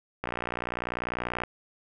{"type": "click train", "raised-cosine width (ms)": 0.5, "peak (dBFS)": -15, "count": 73, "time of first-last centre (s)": [0.24, 1.436], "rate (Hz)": 60.2, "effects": []}